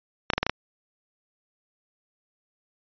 clicks, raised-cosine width 0.3 ms, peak -6 dBFS, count 6, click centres 0.302 / 0.335 / 0.38 / 0.43 / 0.466 / 0.496 s, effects resampled to 11025 Hz

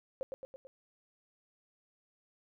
sine tone with echo, 530 Hz, C5, 22 cents sharp, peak -33 dBFS, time 0.21-0.23 s, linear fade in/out 0 ms, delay 110 ms, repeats 4, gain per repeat -4 dB, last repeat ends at 0.67 s, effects none

